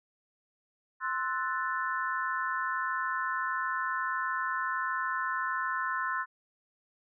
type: chord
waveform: sine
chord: F# half-diminished seventh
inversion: second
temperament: equal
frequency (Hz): 1046.5 / 1318.5 / 1480 / 1760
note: C6 / E6 / F#6 / A6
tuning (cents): 0 / 0 / 0 / 0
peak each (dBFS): -33 / -36 / -35 / -36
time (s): 1-6.26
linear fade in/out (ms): 50
effects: none